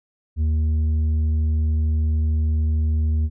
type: tone with tanh clipping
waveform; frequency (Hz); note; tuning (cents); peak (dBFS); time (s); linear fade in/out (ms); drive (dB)
sine; 77.78; D#2; 0; -18; 0.36-3.3; 50; 5
effects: none